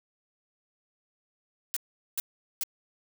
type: noise bursts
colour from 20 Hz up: blue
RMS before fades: -30 dBFS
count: 3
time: 1.74-2.635 s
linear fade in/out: 0 ms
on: 25 ms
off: 410 ms
effects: none